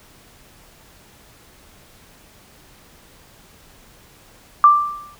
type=tone with exponential decay; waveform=sine; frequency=1178 Hz; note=D6; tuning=5 cents sharp; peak=-4 dBFS; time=4.64-5.15 s; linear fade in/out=1 ms; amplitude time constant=110 ms; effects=pink hiss -49 dBFS RMS until 5.19 s